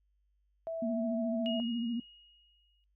sine tone, 657 Hz, E5, 6 cents flat, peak -34 dBFS, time 0.67-1.6 s, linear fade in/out 0 ms
sine tone with vibrato, 234 Hz, A#3, 7 cents sharp, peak -31 dBFS, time 0.82-2 s, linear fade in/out 5 ms, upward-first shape sine, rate 14 Hz, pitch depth 61 cents each way
sine tone with exponential decay, 2877 Hz, F#7, 49 cents flat, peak -35 dBFS, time 1.46-2.84 s, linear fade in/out 0 ms, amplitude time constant 300 ms
effects noise-tail reverb RT60 0.1 s tail -22 dB re dry + added 50 Hz sine -70 dBFS peak until 2.95 s

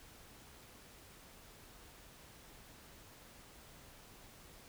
silence, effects pink hiss -58 dBFS RMS until 4.68 s

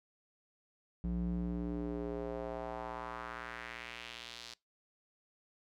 square tone with band-pass filter sweep, 58.8 Hz, A#1, 16 cents sharp, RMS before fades -40 dBFS, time 1.04-4.54 s, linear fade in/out 0 ms, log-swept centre 140 to 4600 Hz, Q 2, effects noise-tail reverb RT60 0.2 s tail -23 dB re dry

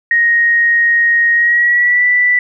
sine tone with pitch glide, 1872 to 1973 Hz, A#6 to B6, +7 to -2 cents, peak -8 dBFS, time 0.11-2.39 s, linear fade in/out 2 ms, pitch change +91 cents, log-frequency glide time 1.33-2.05 s, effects none

